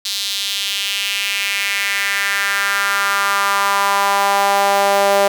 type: tone with high-pass filter sweep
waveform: sawtooth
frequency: 199.4 Hz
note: G3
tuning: 30 cents sharp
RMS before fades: -17 dBFS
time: 0.05-5.28 s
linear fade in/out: 5 ms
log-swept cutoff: 4000 to 600 Hz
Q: 2.8
effects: none